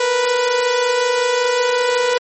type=tone pair together; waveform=sawtooth; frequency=468.1 / 493.5 Hz; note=A#4 / B4; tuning=+7 / -1 cents; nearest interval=minor second; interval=92 cents; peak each=-20 / -11 dBFS; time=0-2.18 s; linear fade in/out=5 ms; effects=MP3 32 kbps